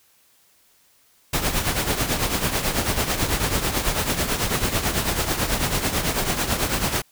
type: noise with tremolo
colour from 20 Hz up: pink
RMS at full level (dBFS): -20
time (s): 1.33-7.02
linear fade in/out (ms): 5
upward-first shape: triangle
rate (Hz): 9.1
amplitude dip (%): 70
effects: white hiss -59 dBFS RMS until 7.11 s